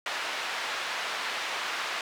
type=band-pass noise; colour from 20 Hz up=pink; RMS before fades=-33 dBFS; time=0.06-2.01 s; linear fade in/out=2 ms; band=960 to 3800 Hz; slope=12 dB/octave; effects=none